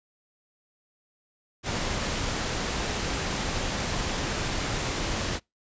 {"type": "noise", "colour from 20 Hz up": "pink", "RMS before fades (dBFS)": -29, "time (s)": [1.63, 5.4], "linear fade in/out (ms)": 50, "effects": ["noise-tail reverb RT60 0.2 s tail -26 dB re dry", "resampled to 16000 Hz"]}